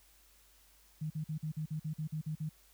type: tone bursts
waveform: sine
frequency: 154.9 Hz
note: D#3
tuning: 7 cents flat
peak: -34 dBFS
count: 11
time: 1.01-2.493 s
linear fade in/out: 10 ms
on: 93 ms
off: 46 ms
effects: added 50 Hz sine -67 dBFS peak until 2.73 s + white hiss -65 dBFS RMS until 2.73 s